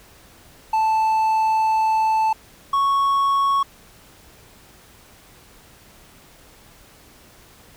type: tone pair in turn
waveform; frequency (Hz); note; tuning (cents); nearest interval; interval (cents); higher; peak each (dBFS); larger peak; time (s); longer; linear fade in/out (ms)
triangle; 879 / 1107.5; A5 / C#6; -2 / -2; major third; 400; second; -14; neither; 0.73-2.33 / 2.73-3.63; first; 5
effects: pink hiss -49 dBFS RMS until 7.76 s